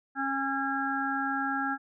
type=harmonic tone; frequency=272.7 Hz; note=C#4; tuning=28 cents flat; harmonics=1 / 3 / 5 / 6; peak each=-33 / -33 / -33 / -33 dBFS; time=0.15-1.78 s; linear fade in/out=50 ms; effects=none